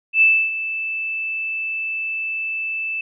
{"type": "tone with ADSR envelope", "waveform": "sine", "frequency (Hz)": 2637, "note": "E7", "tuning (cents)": 0, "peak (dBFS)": -9, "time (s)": [0.13, 3.01], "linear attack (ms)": 84, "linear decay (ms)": 290, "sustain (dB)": -13, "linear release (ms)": 3, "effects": []}